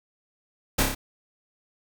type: noise with echo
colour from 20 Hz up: pink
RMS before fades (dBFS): -21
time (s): 0.78-0.83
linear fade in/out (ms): 10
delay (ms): 30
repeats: 4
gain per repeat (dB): -3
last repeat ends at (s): 0.95
effects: none